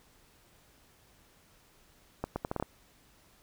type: accelerating click train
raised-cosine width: 1 ms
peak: -18 dBFS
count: 7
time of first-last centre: 2.24-2.626 s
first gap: 120 ms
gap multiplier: 0.74
effects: pink hiss -63 dBFS RMS until 3.42 s